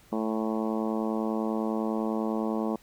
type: harmonic tone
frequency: 110 Hz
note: A2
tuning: in tune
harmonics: 2 / 3 / 4 / 5 / 6 / 7 / 8 / 9 / 10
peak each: -29 / -33 / -35 / -37 / -39 / -40 / -41 / -42 / -43 dBFS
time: 0.12-2.76 s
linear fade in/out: 5 ms
effects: pink hiss -58 dBFS RMS until 2.82 s